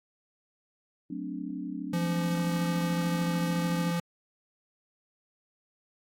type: chord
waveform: sine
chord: D dominant seventh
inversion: first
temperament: equal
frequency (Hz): 185 / 220 / 261.6 / 293.7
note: F#3 / A3 / C4 / D4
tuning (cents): 0 / 0 / 0 / 0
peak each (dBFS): -39 / -42 / -38 / -37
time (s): 1.1-3.91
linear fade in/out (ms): 5
type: tone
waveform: square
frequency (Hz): 171.4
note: F3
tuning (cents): -32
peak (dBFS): -28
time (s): 1.93-4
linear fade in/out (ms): 5
effects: AAC 48 kbps